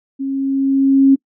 sine tone with level ramp, 271.5 Hz, C#4, 36 cents flat, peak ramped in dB -19 to -5 dBFS, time 0.19-1.16 s, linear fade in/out 20 ms, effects noise-tail reverb RT60 0.1 s tail -24 dB re dry

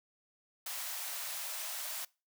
white high-pass noise, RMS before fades -40 dBFS, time 0.66-2.05 s, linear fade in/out 5 ms, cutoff 560 Hz, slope 96 dB/octave, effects noise-tail reverb RT60 0.3 s tail -23 dB re dry

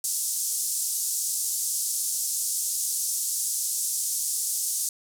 white band-pass noise, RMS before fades -28 dBFS, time 0.04-4.89 s, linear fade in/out 2 ms, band 5900 to 11000 Hz, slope 24 dB/octave, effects none

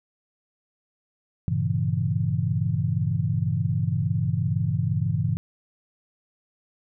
sine chord, G diminished seventh, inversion none, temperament equal with one note detuned, 99.08 / 116.54 / 138.59 / 164.81 Hz, G2 / Bb2 / Db3 / Fb3, +19 / 0 / 0 / 0 cents, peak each -27 dBFS, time 1.48-5.37 s, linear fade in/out 0 ms, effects none

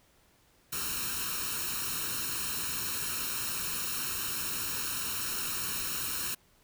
white noise with comb filter, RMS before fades -34 dBFS, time 0.72-6.35 s, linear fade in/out 10 ms, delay 0.73 ms, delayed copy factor +0.8, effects pink hiss -65 dBFS RMS until 6.63 s

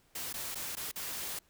white noise with dropouts, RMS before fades -39 dBFS, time 0.15-1.39 s, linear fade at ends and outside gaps 5 ms, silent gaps 0.329-0.339 / 0.547-0.554 / 0.754-0.768 / 0.915-0.958 s, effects pink hiss -68 dBFS RMS until 1.49 s

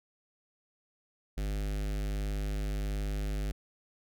square tone with notch filter, 50.7 Hz, G#1, 41 cents flat, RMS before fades -33 dBFS, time 1.37-3.52 s, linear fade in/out 10 ms, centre 1000 Hz, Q 1.5, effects none

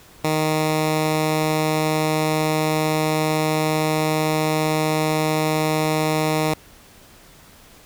10% pulse tone, 155.56 Hz, D#3, in tune, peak -10 dBFS, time 0.24-6.54 s, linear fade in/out 5 ms, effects pink hiss -48 dBFS RMS until 7.85 s

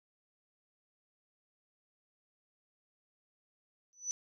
sine tone with exponential growth, 5970 Hz, F#8, 15 cents sharp, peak -29 dBFS, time 3.93-4.11 s, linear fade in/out 0 ms, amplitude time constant 39 ms, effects none

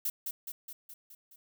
violet noise with echo, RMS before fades -32 dBFS, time 0.05-0.1 s, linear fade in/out 5 ms, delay 210 ms, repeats 6, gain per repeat -4 dB, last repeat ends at 1.36 s, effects none

